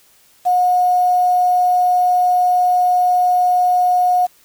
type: tone with quantisation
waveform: sine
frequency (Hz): 723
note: F#5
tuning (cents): -40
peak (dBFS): -11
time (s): 0.45-4.27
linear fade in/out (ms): 20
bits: 6
effects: white hiss -52 dBFS RMS until 4.44 s